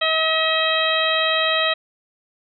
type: harmonic tone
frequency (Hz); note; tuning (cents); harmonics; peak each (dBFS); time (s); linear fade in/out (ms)
639; D#5; +46; 1 / 2 / 3 / 4 / 5 / 6; -23 / -24 / -24 / -25 / -24 / -24; 0.01-1.74; 10
effects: none